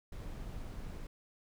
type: noise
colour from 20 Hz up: brown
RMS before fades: -43 dBFS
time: 0.12-1.07 s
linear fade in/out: 5 ms
effects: none